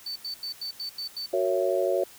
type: tone bursts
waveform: triangle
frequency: 4531 Hz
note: C#8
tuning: 37 cents sharp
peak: -30 dBFS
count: 7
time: 0.06-1.262 s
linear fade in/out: 5 ms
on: 98 ms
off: 86 ms
type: chord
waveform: sine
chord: F# dominant seventh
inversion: none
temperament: just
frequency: 370 / 462.5 / 555 / 666 Hz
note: F#4 / A#4 / C#5 / E5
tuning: 0 / -14 / +2 / +18 cents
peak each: -27 / -31 / -26 / -29 dBFS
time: 1.33-2.04 s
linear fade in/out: 5 ms
effects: white hiss -50 dBFS RMS until 2.18 s